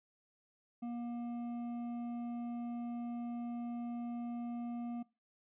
triangle tone with hard clipping, 237.9 Hz, A#3, 35 cents sharp, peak -40 dBFS, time 0.82-5.03 s, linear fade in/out 10 ms, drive 11 dB, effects noise-tail reverb RT60 0.3 s tail -23 dB re dry + resampled to 8000 Hz

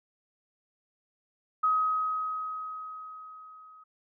sine tone with level ramp, 1265 Hz, D#6, 28 cents sharp, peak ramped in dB -21 to -50 dBFS, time 1.63-3.84 s, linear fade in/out 10 ms, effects none

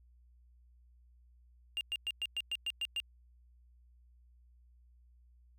triangle tone bursts, 2803 Hz, F7, 6 cents sharp, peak -31 dBFS, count 9, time 1.77-3.001 s, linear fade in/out 0 ms, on 39 ms, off 110 ms, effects added 60 Hz sine -60 dBFS peak until 5.58 s

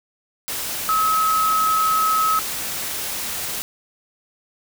sine tone in noise, 1284 Hz, E6, 46 cents flat, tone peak -16 dBFS, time 0.89-2.39 s, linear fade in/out 0 ms, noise white, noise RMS -27 dBFS, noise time 0.48-3.62 s, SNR +8 dB, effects none

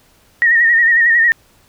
sine tone with vibrato, 1864.7 Hz, A#6, in tune, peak -8 dBFS, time 0.42-1.32 s, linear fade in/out 0 ms, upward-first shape sine, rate 11 Hz, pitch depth 59 cents each way, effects pink hiss -52 dBFS RMS until 1.68 s

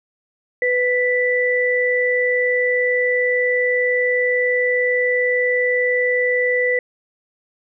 sine tone pair together, 497.5 / 1975.5 Hz, B4 / B6, +13 / 0 cents, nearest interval 2 octaves, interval 2387 cents, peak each -18 dBFS, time 0.62-6.79 s, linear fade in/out 2 ms, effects none

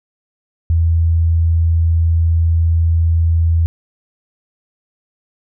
sine tone, 82.7 Hz, E2, 6 cents sharp, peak -10 dBFS, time 0.7-3.66 s, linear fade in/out 0 ms, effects none

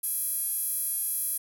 sawtooth tone with high-pass filter, 829 Hz, G#5, 3 cents flat, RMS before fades -30 dBFS, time 0.03-1.38 s, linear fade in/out 10 ms, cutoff 11000 Hz, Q 5.8, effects none

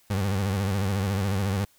30% pulse tone with vibrato, 98 Hz, G2, in tune, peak -21 dBFS, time 0.1-1.65 s, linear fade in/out 5 ms, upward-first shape sine, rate 14 Hz, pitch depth 96 cents each way, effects white hiss -61 dBFS RMS until 1.78 s

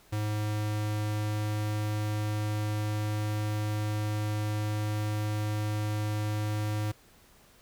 square tone, 105.9 Hz, G#2, 34 cents sharp, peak -29 dBFS, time 0.12-6.92 s, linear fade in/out 10 ms, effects pink hiss -59 dBFS RMS until 7.61 s

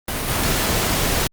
pink noise with level steps, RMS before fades -24 / -20 dBFS, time 0.08-1.27 s, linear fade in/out 2 ms, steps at 0.28 s, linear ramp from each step 5 ms, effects Opus 32 kbps

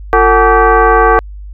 sine tone with frequency modulation, 350 Hz, F4, 4 cents sharp, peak -4 dBFS, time 0.13-1.19 s, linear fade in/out 0 ms, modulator 400 Hz, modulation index 2.9, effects added 50 Hz sine -25 dBFS peak until 1.53 s

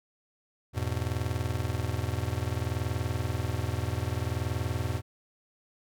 square chord, E major, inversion none, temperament just, 82.41 / 103.01 / 123.61 Hz, E2 / G#2 / B2, 0 / -14 / +2 cents, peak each -34 dBFS, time 0.73-5.02 s, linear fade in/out 50 ms, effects none

